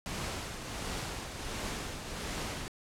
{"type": "noise with tremolo", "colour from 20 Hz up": "pink", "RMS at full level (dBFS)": -36, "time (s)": [0.06, 2.68], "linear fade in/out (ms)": 0, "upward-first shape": "triangle", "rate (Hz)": 1.4, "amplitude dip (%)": 50, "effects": ["low-pass 9000 Hz 12 dB/octave"]}